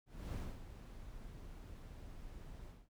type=noise with ADSR envelope; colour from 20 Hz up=brown; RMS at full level=-41 dBFS; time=0.06-2.89 s; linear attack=280 ms; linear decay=250 ms; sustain=-10 dB; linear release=230 ms; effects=none